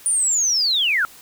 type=linear sweep; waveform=sine; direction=down; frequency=9480 to 1314 Hz; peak=-16 dBFS; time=0.06-1.05 s; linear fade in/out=0 ms; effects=white hiss -45 dBFS RMS until 1.21 s